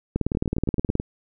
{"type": "two click trains", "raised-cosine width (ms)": 3, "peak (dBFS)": [-9, -14], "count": [16, 7], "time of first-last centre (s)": [[0.16, 0.954], [0.35, 0.999]], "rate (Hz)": [18.9, 9.24], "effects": []}